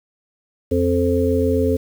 harmonic tone, 87.31 Hz, F2, in tune, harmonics 1 / 3 / 5 / 6, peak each -21 / -20 / -19 / -23 dBFS, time 0.71-1.77 s, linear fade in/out 10 ms, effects 7-bit

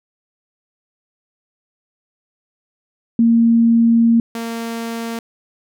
sine / sawtooth tone pair in turn, 231 / 229.9 Hz, A#3 / A#3, -16 / -24 cents, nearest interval unison, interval 8 cents, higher first, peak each -9 / -19 dBFS, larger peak first, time 3.19-4.2 / 4.35-5.19 s, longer first, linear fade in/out 2 ms, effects none

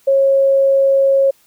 sine tone, 545 Hz, C#5, 29 cents flat, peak -9 dBFS, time 0.07-1.31 s, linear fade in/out 10 ms, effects white hiss -54 dBFS RMS until 1.46 s

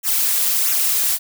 blue noise with flanger, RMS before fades -18 dBFS, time 0.03-1.19 s, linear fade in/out 50 ms, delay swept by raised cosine 0.21 to 3.91 ms, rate 1.5 Hz, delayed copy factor -0.75, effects none

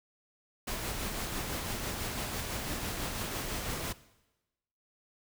pink noise with tremolo, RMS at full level -35 dBFS, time 0.67-3.93 s, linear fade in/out 10 ms, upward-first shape sine, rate 6 Hz, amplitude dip 30%, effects noise-tail reverb RT60 1.0 s tail -18 dB re dry

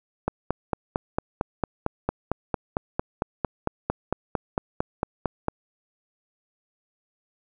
click train, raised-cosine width 1 ms, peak -9 dBFS, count 24, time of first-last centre 0.28-5.484 s, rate 4.42 Hz, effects none

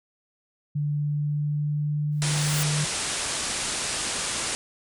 sine tone with pitch glide, 147 to 149.57 Hz, D3 to D3, +2 to +32 cents, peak -23 dBFS, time 0.75-2.85 s, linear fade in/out 10 ms, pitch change +30 cents, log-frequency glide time 0.96-2.64 s
white noise with exponential growth, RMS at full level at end -29 dBFS, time 2.12-2.63 s, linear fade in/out 1 ms, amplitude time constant 110 ms
white low-pass noise, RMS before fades -29 dBFS, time 2.22-4.55 s, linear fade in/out 0 ms, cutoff 10000 Hz, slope 96 dB/octave
effects none

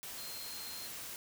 sine tone in noise, 4186 Hz, C8, in tune, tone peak -47 dBFS, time 0.18-0.87 s, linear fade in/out 0 ms, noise white, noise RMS -45 dBFS, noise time 0.03-1.16 s, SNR -5 dB, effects none

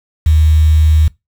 sine tone with quantisation, 77.78 Hz, D#2, in tune, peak -6 dBFS, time 0.26-1.08 s, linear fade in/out 5 ms, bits 5, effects noise-tail reverb RT60 0.2 s tail -22 dB re dry

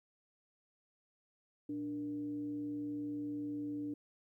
sine tone with frequency modulation, 293.7 Hz, D4, in tune, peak -37 dBFS, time 1.69-3.94 s, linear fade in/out 5 ms, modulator 176 Hz, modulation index 0.32, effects 13-bit

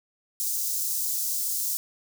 white high-pass noise, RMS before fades -28 dBFS, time 0.4-1.77 s, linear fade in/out 0 ms, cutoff 5400 Hz, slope 24 dB/octave, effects none

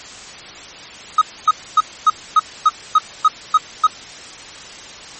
triangle tone bursts, 1262 Hz, D#6, 24 cents sharp, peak -5 dBFS, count 10, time 1.18-3.87 s, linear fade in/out 5 ms, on 35 ms, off 260 ms, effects white hiss -35 dBFS RMS until 5.19 s + MP3 32 kbps

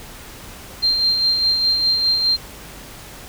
sine tone with tremolo, 4172 Hz, C8, 6 cents flat, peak -13 dBFS, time 0.82-2.37 s, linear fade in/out 20 ms, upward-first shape sine, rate 4.9 Hz, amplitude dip 40%, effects added 47 Hz sine -46 dBFS peak until 3.28 s + pink hiss -38 dBFS RMS until 3.28 s

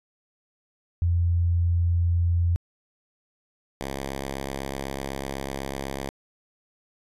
sine / 5% pulse tone pair in turn, 86 / 68.02 Hz, F2 / C#2, -26 / -32 cents, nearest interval major third, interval 406 cents, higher first, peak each -19 dBFS, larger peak neither, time 1.02-2.56 / 3.81-6.09 s, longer second, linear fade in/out 0 ms, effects resampled to 32000 Hz

